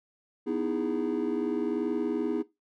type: chord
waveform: triangle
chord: E major seventh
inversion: second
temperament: just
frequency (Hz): 247.2 / 309 / 329.6 / 412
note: B3 / D#4 / E4 / G#4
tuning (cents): +2 / -12 / 0 / -14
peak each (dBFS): -30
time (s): 0.46-2.43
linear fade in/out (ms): 20
effects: noise-tail reverb RT60 0.2 s tail -18 dB re dry + tanh soft clip ceiling -18 dBFS